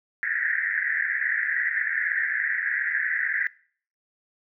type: band-pass noise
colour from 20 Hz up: pink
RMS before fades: -26 dBFS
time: 0.23-3.47 s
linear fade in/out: 0 ms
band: 1600 to 2000 Hz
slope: 96 dB/octave
effects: noise-tail reverb RT60 0.5 s tail -22 dB re dry